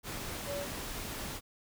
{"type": "tone in noise", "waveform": "sine", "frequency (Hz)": 569, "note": "C#5", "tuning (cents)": 45, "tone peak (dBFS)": -36, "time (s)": [0.45, 0.67], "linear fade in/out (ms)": 50, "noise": "pink", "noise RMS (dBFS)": -40, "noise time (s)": [0.03, 1.41], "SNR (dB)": 1, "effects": []}